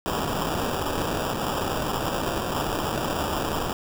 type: noise with sample-and-hold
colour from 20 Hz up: blue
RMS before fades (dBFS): -27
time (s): 0.06-3.73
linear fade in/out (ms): 0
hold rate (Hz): 2100
effects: none